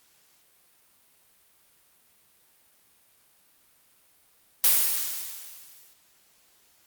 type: noise with exponential decay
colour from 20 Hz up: blue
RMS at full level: -17 dBFS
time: 4.64-5.93 s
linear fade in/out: 1 ms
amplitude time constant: 280 ms
effects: white hiss -62 dBFS RMS until 6.86 s + Opus 48 kbps